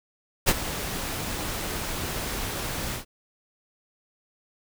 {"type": "noise with ADSR envelope", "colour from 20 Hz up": "pink", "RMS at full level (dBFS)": -17, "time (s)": [0.46, 3.05], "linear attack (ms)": 29, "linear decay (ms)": 41, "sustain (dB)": -14, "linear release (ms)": 110, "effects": []}